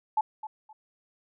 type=tone with echo; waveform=sine; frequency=865 Hz; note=A5; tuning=30 cents flat; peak=-21 dBFS; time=0.17-0.21 s; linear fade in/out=5 ms; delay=260 ms; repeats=2; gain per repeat=-13 dB; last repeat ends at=0.73 s; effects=none